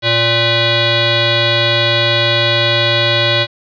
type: tone with frequency modulation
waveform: sine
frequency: 1975.5 Hz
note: B6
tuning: in tune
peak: -10 dBFS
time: 0.02-3.47 s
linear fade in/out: 50 ms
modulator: 465 Hz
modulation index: 4.6
effects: resampled to 11025 Hz + 7-bit